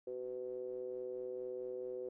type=ring-modulated tone; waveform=triangle; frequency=62.4 Hz; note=B1; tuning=19 cents sharp; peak=-35 dBFS; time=0.07-2.09 s; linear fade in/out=5 ms; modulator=439 Hz; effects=none